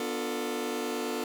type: chord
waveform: sawtooth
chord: B half-diminished seventh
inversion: none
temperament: just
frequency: 246.9 / 296.3 / 355.6 / 444.5 Hz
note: B3 / D4 / F4 / A4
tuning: 0 / +15 / +31 / +18 cents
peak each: -32 / -34 / -33 / -30 dBFS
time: 0-1.24 s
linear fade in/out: 2 ms
effects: none